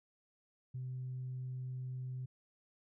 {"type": "tone", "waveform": "sine", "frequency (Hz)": 128, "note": "C3", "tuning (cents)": -38, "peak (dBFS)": -38, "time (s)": [0.74, 2.26], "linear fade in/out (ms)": 10, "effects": ["tanh soft clip ceiling -35 dBFS"]}